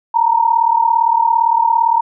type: tone pair together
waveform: sine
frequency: 908 / 945.6 Hz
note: A#5 / A#5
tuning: -46 / +24 cents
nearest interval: minor second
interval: 70 cents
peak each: -13 dBFS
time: 0.14-2.01 s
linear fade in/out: 10 ms
effects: none